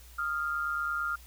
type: tone pair together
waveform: sine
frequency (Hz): 1244.5 / 1393.3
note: D#6 / F6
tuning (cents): 0 / -4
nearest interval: major second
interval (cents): 196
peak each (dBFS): -35 / -30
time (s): 0.18-1.16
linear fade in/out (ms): 10
effects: added 60 Hz sine -50 dBFS peak until 1.26 s + white hiss -56 dBFS RMS until 1.26 s